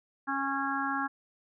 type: harmonic tone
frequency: 274.6 Hz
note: C#4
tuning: 16 cents flat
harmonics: 1 / 3 / 4 / 5 / 6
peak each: -35 / -35 / -35 / -35 / -35 dBFS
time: 0.27-1.08 s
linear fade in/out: 20 ms
effects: none